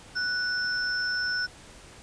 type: tone pair together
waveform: sine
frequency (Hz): 1480 / 5337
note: F#6 / E8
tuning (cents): 0 / +21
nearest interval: octave + minor seventh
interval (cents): 2221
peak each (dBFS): -27 / -31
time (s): 0.15-1.47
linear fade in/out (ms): 20
effects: pink hiss -49 dBFS RMS until 2.02 s + resampled to 22050 Hz